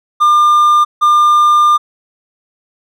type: tone pair in turn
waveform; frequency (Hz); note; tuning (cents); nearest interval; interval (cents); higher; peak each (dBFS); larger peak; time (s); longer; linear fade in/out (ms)
triangle; 1200 / 1200; D6 / D6; +37 / +37; unison; 0; neither; -4; neither; 0.2-0.85 / 1.01-1.78; second; 20
effects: none